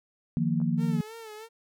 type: chord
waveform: sine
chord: Eb suspended second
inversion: none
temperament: equal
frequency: 155.56 / 174.61 / 233.1 Hz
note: Eb3 / F3 / Bb3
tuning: 0 / 0 / 0 cents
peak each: -28 dBFS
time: 0.37-1.01 s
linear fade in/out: 0 ms
type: clicks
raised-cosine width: 1 ms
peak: -35 dBFS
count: 2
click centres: 0.602 / 0.616 s
type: tone with vibrato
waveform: sawtooth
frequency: 441.2 Hz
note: A4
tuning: 5 cents sharp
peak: -37 dBFS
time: 0.77-1.49 s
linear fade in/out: 50 ms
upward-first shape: sine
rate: 3.1 Hz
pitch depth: 72 cents each way
effects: none